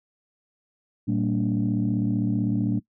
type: tone cluster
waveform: sine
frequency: 115.4 / 193.4 / 229.1 / 289 Hz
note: A#2 / G3 / A#3 / D4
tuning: -17 / -23 / -30 / -28 cents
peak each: -26 dBFS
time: 1.07-2.8 s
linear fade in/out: 20 ms
effects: noise-tail reverb RT60 0.1 s tail -21 dB re dry + tanh soft clip ceiling -14 dBFS

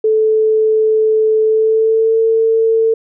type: tone with pitch glide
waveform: sine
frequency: 436.4 to 448.9 Hz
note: A4 to A4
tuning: -14 to +35 cents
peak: -9 dBFS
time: 0.04-2.94 s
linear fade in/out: 5 ms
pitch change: +49 cents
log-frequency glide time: 1.43-2.18 s
effects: none

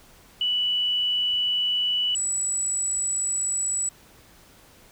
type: tone pair in turn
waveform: sine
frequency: 2960 / 7864 Hz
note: F#7 / B8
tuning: 0 / -8 cents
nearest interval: octave + perfect fourth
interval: 1692 cents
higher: second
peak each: -21 / -23 dBFS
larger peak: first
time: 0.41-2.15 / 2.15-3.89 s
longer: neither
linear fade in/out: 2 ms
effects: pink hiss -53 dBFS RMS until 4.91 s

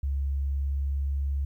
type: tone with pitch glide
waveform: sine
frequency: 69.1 to 69.54 Hz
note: C#2 to C#2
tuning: -5 to +6 cents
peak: -25 dBFS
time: 0.03-1.45 s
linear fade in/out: 5 ms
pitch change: +11 cents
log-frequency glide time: 0.28-1.12 s
effects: 11-bit

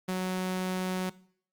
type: tone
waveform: sawtooth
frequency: 185 Hz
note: F#3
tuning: in tune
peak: -25 dBFS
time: 0.08-1.1 s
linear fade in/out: 10 ms
effects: noise-tail reverb RT60 0.6 s tail -20 dB re dry + Opus 48 kbps

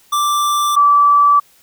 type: tone pair in turn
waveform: square / sine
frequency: 1174.7 / 1157.2 Hz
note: D6 / D6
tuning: 0 / -26 cents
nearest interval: unison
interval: 26 cents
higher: first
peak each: -14 / -7 dBFS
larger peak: second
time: 0.12-0.76 / 0.76-1.4 s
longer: neither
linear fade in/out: 10 ms
effects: white hiss -51 dBFS RMS until 1.62 s

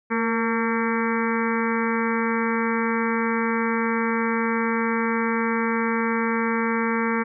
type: harmonic tone with a mistuned harmonic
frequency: 227.1 Hz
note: A#3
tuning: 45 cents flat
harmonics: 1 / 2 / 4 / 5 / 6 / 7 / 8 / 9 / 10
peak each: -24 / -27 / -30 / -31 / -32 / -32 / -33 / -34 / -34 dBFS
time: 0.1-7.24 s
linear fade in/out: 20 ms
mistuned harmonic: 2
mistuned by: +30 cents
effects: none

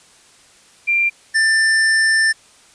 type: tone pair in turn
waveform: sine / square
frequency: 2376 / 1780 Hz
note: D7 / A6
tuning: +20 / +20 cents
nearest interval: perfect fourth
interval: 500 cents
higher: first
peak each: -13 dBFS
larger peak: neither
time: 0.87-1.1 / 1.34-2.33 s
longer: second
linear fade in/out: 20 ms
effects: white hiss -49 dBFS RMS until 2.74 s + resampled to 22050 Hz

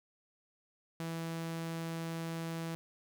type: tone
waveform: sawtooth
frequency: 164.81 Hz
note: E3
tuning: in tune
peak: -33 dBFS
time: 1-2.75 s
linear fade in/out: 0 ms
effects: none

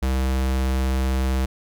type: tone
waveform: square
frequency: 65.41 Hz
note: C2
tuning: in tune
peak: -20 dBFS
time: 0.02-1.46 s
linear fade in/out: 10 ms
effects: none

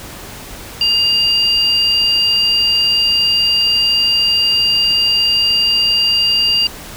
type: tone pair together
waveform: sine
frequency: 2814 / 4741 Hz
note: F7 / D8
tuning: +12 / +16 cents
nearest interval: major sixth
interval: 904 cents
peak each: -13 dBFS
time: 0.81-6.67 s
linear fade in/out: 2 ms
effects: tanh soft clip ceiling -3 dBFS + pink hiss -32 dBFS RMS until 6.96 s

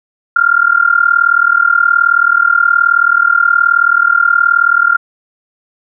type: tone with amplitude modulation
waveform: sine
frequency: 1396.9 Hz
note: F6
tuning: in tune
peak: -3 dBFS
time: 0.36-4.97 s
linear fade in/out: 5 ms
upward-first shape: sine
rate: 38.8 Hz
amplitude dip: 90%
effects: none

